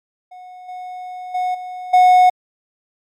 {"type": "tone with level steps", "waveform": "triangle", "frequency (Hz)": 731, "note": "F#5", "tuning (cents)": -21, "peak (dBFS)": [-33, -26, -15, -25, -5], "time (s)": [0.31, 2.3], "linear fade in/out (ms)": 10, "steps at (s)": [0.68, 1.34, 1.54, 1.93], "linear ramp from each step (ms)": 10, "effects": ["MP3 96 kbps"]}